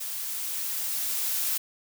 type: noise with level ramp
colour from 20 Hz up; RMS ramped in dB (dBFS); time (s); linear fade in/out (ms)
blue; -34 to -27; 0-1.58; 10
effects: none